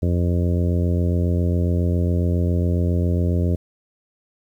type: harmonic tone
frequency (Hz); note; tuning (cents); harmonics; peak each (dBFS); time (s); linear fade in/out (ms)
87.31; F2; 0; 1 / 2 / 3 / 4 / 5 / 6 / 7; -18 / -24 / -28 / -30 / -32 / -34 / -35; 0.02-3.56; 10
effects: 9-bit